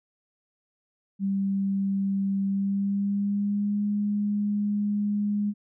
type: tone with pitch glide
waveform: sine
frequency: 196 to 206.1 Hz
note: G3 to G#3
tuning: 0 to -13 cents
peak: -23 dBFS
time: 1.19-5.54 s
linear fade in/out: 50 ms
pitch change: +87 cents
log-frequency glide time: 2.47-3.84 s
effects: none